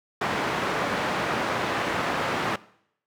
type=band-pass noise; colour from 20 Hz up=white; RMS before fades=-27 dBFS; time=0.21-2.56 s; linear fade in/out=5 ms; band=120 to 1500 Hz; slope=12 dB/octave; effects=noise-tail reverb RT60 0.7 s tail -20 dB re dry